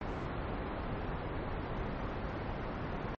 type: low-pass noise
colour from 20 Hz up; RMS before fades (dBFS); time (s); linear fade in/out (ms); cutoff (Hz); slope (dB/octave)
pink; -38; 0.01-3.15; 2; 1400; 12
effects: MP3 32 kbps